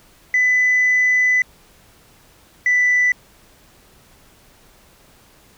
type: tone pair in turn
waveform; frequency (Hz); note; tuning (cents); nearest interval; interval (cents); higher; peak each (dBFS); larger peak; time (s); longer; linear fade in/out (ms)
sine; 2000 / 1983.9; B6 / B6; +21 / +7; unison; 14; first; -11; neither; 0.34-1.42 / 2.66-3.12; first; 2
effects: tanh soft clip ceiling -10 dBFS + pink hiss -51 dBFS RMS until 5.57 s